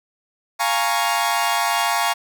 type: chord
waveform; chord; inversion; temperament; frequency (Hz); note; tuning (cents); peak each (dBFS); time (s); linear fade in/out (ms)
sawtooth; Bb minor seventh; second; equal; 698.5 / 830.6 / 932.3 / 1108.7; F5 / Ab5 / Bb5 / Db6; 0 / 0 / 0 / 0; -20; 0.59-2.14; 20
effects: none